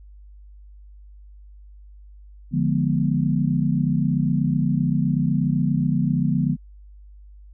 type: chord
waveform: sine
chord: D diminished seventh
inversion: none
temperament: equal with one note detuned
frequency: 146.83 / 174.61 / 207.7 / 243.8 Hz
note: D3 / F3 / Ab3 / Cb4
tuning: 0 / 0 / 0 / -22 cents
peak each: -22 / -23 / -26 / -24 dBFS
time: 2.51-6.57 s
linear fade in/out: 50 ms
effects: added 50 Hz sine -42 dBFS peak until 7.53 s